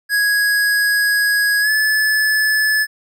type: tone with pitch glide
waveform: square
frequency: 1661.2 to 1728.7 Hz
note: G#6 to A6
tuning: 0 to -31 cents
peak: -14 dBFS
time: 0.09-2.87 s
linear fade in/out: 50 ms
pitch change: +69 cents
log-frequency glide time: 1.61-1.7 s
effects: none